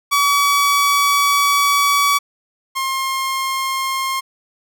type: tone pair in turn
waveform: sawtooth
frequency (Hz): 1139 / 1066.1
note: C#6 / C6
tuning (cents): +47 / +32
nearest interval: minor second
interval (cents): 115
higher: first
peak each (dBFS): -9 / -15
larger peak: first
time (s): 0.11-2.19 / 2.75-4.21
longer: first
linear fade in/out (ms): 20
effects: none